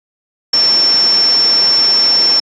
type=tone in noise; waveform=sine; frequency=5410 Hz; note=E8; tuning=44 cents sharp; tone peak=-8 dBFS; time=0.53-2.4 s; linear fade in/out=5 ms; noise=pink; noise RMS=-21 dBFS; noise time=0.53-2.4 s; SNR=+10 dB; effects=high-pass 300 Hz 12 dB/octave + resampled to 16000 Hz